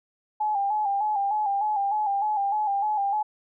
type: tone with vibrato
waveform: sine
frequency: 823 Hz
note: G#5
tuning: 16 cents flat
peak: -22 dBFS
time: 0.4-3.23 s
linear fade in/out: 10 ms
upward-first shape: square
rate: 3.3 Hz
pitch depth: 57 cents each way
effects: none